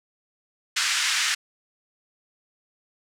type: band-pass noise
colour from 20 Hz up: pink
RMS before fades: -24 dBFS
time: 0.76-1.35 s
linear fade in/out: 10 ms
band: 1500 to 7900 Hz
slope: 24 dB/octave
effects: none